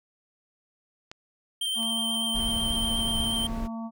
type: clicks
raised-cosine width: 0.2 ms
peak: -22 / -29 dBFS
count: 2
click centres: 1.115 / 1.83 s
type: tone with vibrato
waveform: square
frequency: 3139 Hz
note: G7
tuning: 2 cents sharp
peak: -27 dBFS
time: 1.61-3.47 s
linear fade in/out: 5 ms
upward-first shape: triangle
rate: 8.2 Hz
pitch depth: 20 cents each way
type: harmonic tone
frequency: 226.7 Hz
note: A#3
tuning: 48 cents flat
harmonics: 1 / 3 / 4 / 5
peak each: -32 / -42 / -44 / -46 dBFS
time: 1.75-3.91 s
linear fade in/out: 50 ms
type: noise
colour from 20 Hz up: brown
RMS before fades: -33 dBFS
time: 2.34-3.68 s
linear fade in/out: 20 ms
effects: none